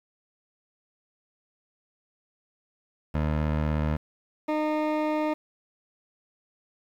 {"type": "tone pair in turn", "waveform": "20% pulse", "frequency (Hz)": [76.5, 306], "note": ["D#2", "D#4"], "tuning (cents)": [-29, -29], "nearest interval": "2 octaves", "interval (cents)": 2400, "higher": "second", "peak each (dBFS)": -19, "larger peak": "neither", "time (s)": [[3.14, 3.97], [4.48, 5.34]], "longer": "second", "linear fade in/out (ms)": 10, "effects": ["low-pass 2000 Hz 12 dB/octave", "9-bit"]}